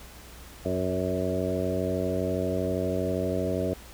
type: harmonic tone with a mistuned harmonic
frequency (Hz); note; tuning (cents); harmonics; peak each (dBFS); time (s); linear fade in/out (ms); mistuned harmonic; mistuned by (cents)
92.5; F#2; 0; 1 / 2 / 3 / 4 / 5 / 6 / 7; -33 / -33 / -33 / -33 / -33 / -33 / -33; 0.65-3.74; 5; 6; +16
effects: added 60 Hz sine -48 dBFS peak until 3.93 s + pink hiss -48 dBFS RMS until 3.93 s